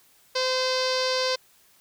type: tone with low-pass filter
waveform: sawtooth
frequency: 515 Hz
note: C5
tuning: 28 cents flat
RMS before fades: -25 dBFS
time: 0.35-1.36 s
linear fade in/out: 10 ms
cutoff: 4800 Hz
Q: 5.5
effects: white hiss -59 dBFS RMS until 1.8 s